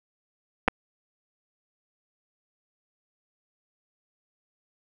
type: clicks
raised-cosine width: 0.5 ms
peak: -6 dBFS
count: 2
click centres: 0.679 / 0.683 s
effects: none